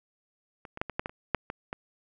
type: clicks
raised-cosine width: 0.5 ms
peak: -28 / -24 / -13 / -21 / -13 / -17 / -30 / -9 / -19 / -19 dBFS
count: 10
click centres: 0.652 / 0.774 / 0.815 / 0.897 / 0.995 / 1.059 / 1.095 / 1.347 / 1.501 / 1.729 s
effects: none